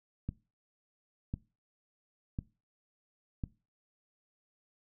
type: click train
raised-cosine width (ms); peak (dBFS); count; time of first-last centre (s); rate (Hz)
5; -22; 4; 0.29-3.438; 0.953
effects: noise-tail reverb RT60 0.3 s tail -20 dB re dry